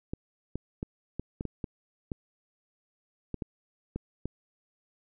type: clicks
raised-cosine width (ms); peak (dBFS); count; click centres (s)
3; -20; 12; 0.135 / 0.556 / 0.829 / 1.196 / 1.409 / 1.453 / 1.642 / 2.118 / 3.343 / 3.422 / 3.96 / 4.256
effects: none